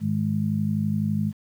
harmonic tone, 51.91 Hz, G#1, in tune, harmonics 2 / 3 / 4, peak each -28 / -27 / -24 dBFS, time 0-1.33 s, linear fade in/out 50 ms, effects 9-bit

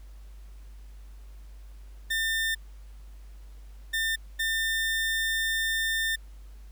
30% pulse tone bursts at uneven times, 1800 Hz, A6, 39 cents sharp, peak -23 dBFS, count 3, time 2.1-2.55 / 3.93-4.16 / 4.39-6.16 s, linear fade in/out 10 ms, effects added 50 Hz sine -43 dBFS peak until 6.71 s + pink hiss -62 dBFS RMS until 6.71 s

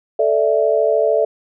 sine chord, A suspended fourth, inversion none, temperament just, 440 / 586.7 / 660 Hz, A4 / D5 / E5, 0 / -2 / +2 cents, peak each -17 dBFS, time 0.19-1.25 s, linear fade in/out 5 ms, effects none

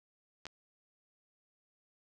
clicks, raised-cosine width 0.2 ms, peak -26 dBFS, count 2, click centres 0.455 / 0.467 s, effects none

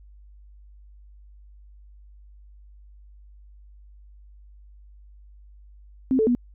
sine tone with pitch steps, 261.8 / 438.7 / 243.4 Hz, C4 / A4 / B3, +1 / -5 / -25 cents, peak -17 dBFS, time 6.11-6.35 s, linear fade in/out 0 ms, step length 80 ms, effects added 50 Hz sine -46 dBFS peak until 6.54 s

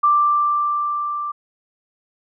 sine tone with level ramp, 1178 Hz, D6, 5 cents sharp, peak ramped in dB -11 to -23 dBFS, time 0.03-1.32 s, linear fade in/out 10 ms, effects none

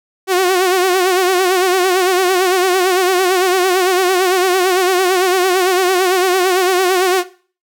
sawtooth tone with vibrato, 369 Hz, F#4, 5 cents flat, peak -7 dBFS, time 0.27-7.24 s, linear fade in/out 50 ms, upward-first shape sine, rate 8.9 Hz, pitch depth 72 cents each way, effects noise-tail reverb RT60 0.4 s tail -17 dB re dry

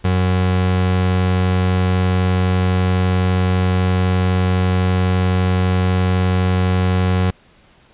30% pulse tone, 91.9 Hz, F#2, 11 cents flat, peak -11 dBFS, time 0.04-7.31 s, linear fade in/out 10 ms, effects pink hiss -51 dBFS RMS until 7.93 s + resampled to 8000 Hz

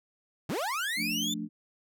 30% pulse linear sweep, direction up, 110 to 3605 Hz, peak -27 dBFS, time 0.49-1.34 s, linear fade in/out 5 ms
sine chord, D minor, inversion first, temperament equal, 174.61 / 220 / 293.7 Hz, F3 / A3 / D4, 0 / 0 / 0 cents, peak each -39 / -35 / -37 dBFS, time 0.96-1.49 s, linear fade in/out 50 ms
effects none

